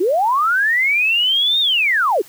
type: linear two-way sweep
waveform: sine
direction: up then down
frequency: 325.6 to 3729 to 325.6 Hz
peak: -13 dBFS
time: 0-2.22 s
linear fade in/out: 10 ms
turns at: 1.6 s
effects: white hiss -44 dBFS RMS until 2.28 s